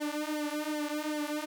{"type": "tone with flanger", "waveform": "sawtooth", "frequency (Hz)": 300.5, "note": "D4", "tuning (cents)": 40, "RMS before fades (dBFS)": -34, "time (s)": [0, 1.46], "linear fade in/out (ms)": 20, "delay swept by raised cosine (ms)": [0.75, 4.45], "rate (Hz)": 2.6, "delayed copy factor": -0.9, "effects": []}